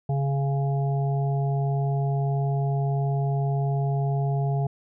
harmonic tone, 138.59 Hz, C#3, in tune, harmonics 1 / 3 / 5 / 6, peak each -22 / -34 / -33 / -39 dBFS, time 0.09-4.67 s, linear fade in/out 5 ms, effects none

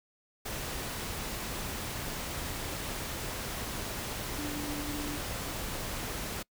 sine tone in noise, 293.7 Hz, D4, in tune, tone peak -37 dBFS, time 4.38-5.17 s, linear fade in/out 10 ms, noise pink, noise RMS -37 dBFS, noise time 0.45-6.43 s, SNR -3 dB, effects noise-tail reverb RT60 0.1 s tail -25 dB re dry

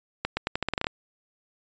accelerating click train, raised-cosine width 0.3 ms, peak -10 dBFS, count 11, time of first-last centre 0.25-0.869 s, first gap 120 ms, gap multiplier 0.84, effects resampled to 16000 Hz

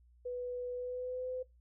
sine tone with pitch glide, 493.9 to 508.7 Hz, B4 to C5, 0 to -49 cents, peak -36 dBFS, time 0.25-1.43 s, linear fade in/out 10 ms, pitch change +51 cents, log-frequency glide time 0.74-1.28 s, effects noise-tail reverb RT60 0.2 s tail -21 dB re dry + added 60 Hz sine -61 dBFS peak until 1.6 s

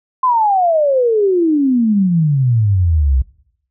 sine exponential sweep, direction down, 1046.5 to 61.74 Hz, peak -10 dBFS, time 0.23-3.22 s, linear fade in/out 5 ms, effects noise-tail reverb RT60 0.7 s tail -20 dB re dry

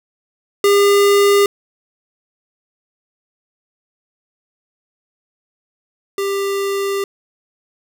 square tone pair in turn, 403.4 / 396 Hz, G4 / G4, +50 / +18 cents, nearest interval unison, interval 32 cents, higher first, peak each -10 / -18 dBFS, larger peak first, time 0.64-1.46 / 6.18-7.04 s, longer second, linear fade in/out 2 ms, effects none

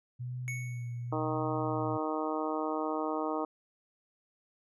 sine tone with vibrato, 122.6 Hz, B2, 12 cents flat, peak -35 dBFS, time 0.19-1.98 s, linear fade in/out 20 ms, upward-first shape sine, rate 1 Hz, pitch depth 41 cents each way
square tone with exponential decay, 2217 Hz, C#7, in tune, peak -35 dBFS, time 0.48-1.13 s, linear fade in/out 0 ms, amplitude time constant 140 ms
harmonic tone, 155.56 Hz, D#3, in tune, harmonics 2 / 3 / 4 / 5 / 6 / 7 / 8, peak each -35 / -37 / -38 / -39 / -40 / -40 / -41 dBFS, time 1.12-3.45 s, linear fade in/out 5 ms
effects resampled to 24000 Hz

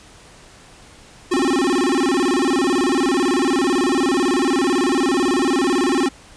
square tone with vibrato, 311.1 Hz, D#4, in tune, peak -16 dBFS, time 1.31-6.09 s, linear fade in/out 10 ms, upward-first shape square, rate 18 Hz, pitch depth 260 cents each way, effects pink hiss -45 dBFS RMS until 6.36 s + resampled to 22050 Hz

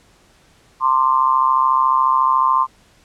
sine tone with amplitude modulation, 1046.5 Hz, C6, in tune, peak -8 dBFS, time 0.8-2.67 s, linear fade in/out 50 ms, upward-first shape sine, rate 134 Hz, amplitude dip 95%, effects pink hiss -53 dBFS RMS until 3.04 s + low-pass 9000 Hz 12 dB/octave

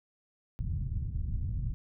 white low-pass noise, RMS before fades -33 dBFS, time 0.59-1.74 s, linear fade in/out 0 ms, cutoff 120 Hz, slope 24 dB/octave, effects none

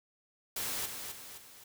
white noise with echo, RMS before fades -36 dBFS, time 0.56-0.86 s, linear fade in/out 5 ms, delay 260 ms, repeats 3, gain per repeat -6 dB, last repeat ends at 1.64 s, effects none

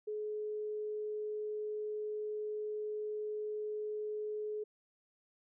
sine tone, 424.4 Hz, G#4, 38 cents sharp, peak -36 dBFS, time 0.07-4.64 s, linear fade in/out 10 ms, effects none

